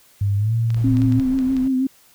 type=tone with pitch glide; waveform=sine; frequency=100.5 to 114.78 Hz; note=G2 to A#2; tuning=+44 to -26 cents; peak=-16 dBFS; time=0.21-1.2 s; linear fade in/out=5 ms; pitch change=+230 cents; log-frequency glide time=0.37-0.54 s
type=clicks; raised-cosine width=0.2 ms; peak=-20 dBFS; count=8; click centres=0.704 / 0.745 / 0.97 / 1.019 / 1.123 / 1.198 / 1.389 / 1.567 s
type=noise; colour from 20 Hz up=brown; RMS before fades=-34 dBFS; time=0.76-1.68 s; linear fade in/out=5 ms
type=tone with vibrato; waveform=sine; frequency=261.6 Hz; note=C4; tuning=in tune; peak=-16 dBFS; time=0.84-1.87 s; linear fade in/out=5 ms; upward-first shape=sine; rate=6.2 Hz; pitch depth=39 cents each way
effects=white hiss -53 dBFS RMS until 2.14 s